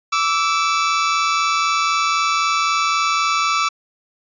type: tone pair together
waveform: sawtooth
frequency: 1156 / 1319.9 Hz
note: D6 / E6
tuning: -28 / +2 cents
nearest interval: major second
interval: 230 cents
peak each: -15 dBFS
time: 0.12-3.69 s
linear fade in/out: 10 ms
effects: resampled to 16000 Hz